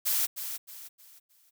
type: noise with echo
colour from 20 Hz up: blue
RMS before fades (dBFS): -27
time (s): 0.05-0.27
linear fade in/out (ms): 20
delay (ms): 310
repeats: 4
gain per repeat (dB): -9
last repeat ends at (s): 1.51
effects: none